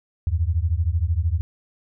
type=beating tone pair; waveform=sine; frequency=77.78 / 90.78 Hz; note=D#2 / F#2; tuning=0 / -32 cents; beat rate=13 Hz; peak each=-21 / -22 dBFS; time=0.27-1.41 s; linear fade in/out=0 ms; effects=none